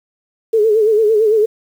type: tone with vibrato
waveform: sine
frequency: 433.2 Hz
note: A4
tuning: 27 cents flat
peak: -9 dBFS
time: 0.53-1.46 s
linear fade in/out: 10 ms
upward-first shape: sine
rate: 8.9 Hz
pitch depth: 79 cents each way
effects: 7-bit